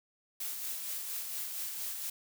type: noise with tremolo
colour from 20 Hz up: blue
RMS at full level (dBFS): -37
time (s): 0.4-2.1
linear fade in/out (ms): 5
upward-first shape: sine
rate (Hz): 4.3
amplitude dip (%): 35
effects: none